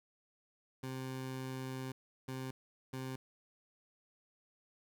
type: tone bursts at uneven times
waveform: 20% pulse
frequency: 130.81 Hz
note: C3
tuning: in tune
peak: -35 dBFS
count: 3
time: 0.83-1.92 / 2.28-2.51 / 2.93-3.16 s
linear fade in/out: 5 ms
effects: none